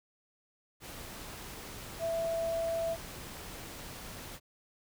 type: tone in noise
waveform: sine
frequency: 663 Hz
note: E5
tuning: 10 cents sharp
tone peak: -30 dBFS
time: 1.99-2.97 s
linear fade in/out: 50 ms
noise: pink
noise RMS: -45 dBFS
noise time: 0.8-4.4 s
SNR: +12 dB
effects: none